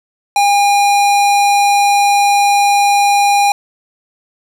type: tone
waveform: square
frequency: 810 Hz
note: G#5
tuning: 43 cents flat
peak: -9 dBFS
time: 0.36-3.52 s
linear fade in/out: 2 ms
effects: low-pass 12000 Hz 12 dB/octave + 7-bit